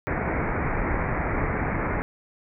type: low-pass noise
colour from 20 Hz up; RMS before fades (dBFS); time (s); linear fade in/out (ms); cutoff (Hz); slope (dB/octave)
pink; -26; 0.07-2.02; 0; 2300; 96
effects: none